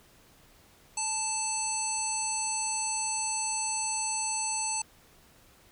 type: harmonic tone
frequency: 880 Hz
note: A5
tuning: in tune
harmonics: 1 / 3 / 5 / 7 / 9 / 10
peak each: -35 / -39 / -40 / -36 / -32 / -40 dBFS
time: 0.97-4.82 s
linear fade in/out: 5 ms
effects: pink hiss -59 dBFS RMS until 5.71 s